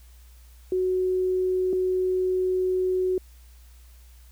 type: tone pair in turn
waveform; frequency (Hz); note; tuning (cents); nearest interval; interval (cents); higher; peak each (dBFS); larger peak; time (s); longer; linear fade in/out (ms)
sine; 370 / 370; F#4 / F#4; 0 / 0; unison; 0; neither; -21 / -21; neither; 0.72-1.73 / 1.73-3.18; second; 2
effects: added 60 Hz sine -47 dBFS peak until 4.31 s + white hiss -59 dBFS RMS until 4.31 s